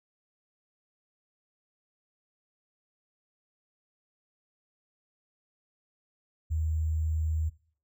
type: tone with sample-and-hold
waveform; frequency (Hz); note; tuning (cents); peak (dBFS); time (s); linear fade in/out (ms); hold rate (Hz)
sine; 79; D#2; +27; -26; 6.5-7.5; 20; 7350
effects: noise-tail reverb RT60 0.5 s tail -20 dB re dry